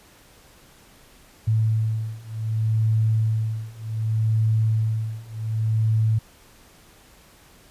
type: beating tone pair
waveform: sine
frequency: 110 / 110.66 Hz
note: A2 / A2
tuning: 0 / +10 cents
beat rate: 0.66 Hz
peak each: -23 / -22 dBFS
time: 1.47-6.19 s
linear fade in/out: 10 ms
effects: pink hiss -52 dBFS RMS until 7.7 s + resampled to 32000 Hz